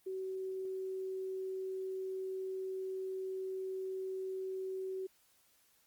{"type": "tone", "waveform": "sine", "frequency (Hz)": 378.6, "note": "F#4", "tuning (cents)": 40, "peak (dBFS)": -37, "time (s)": [0.06, 5.07], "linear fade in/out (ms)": 10, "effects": ["white hiss -70 dBFS RMS until 5.86 s", "Opus 24 kbps"]}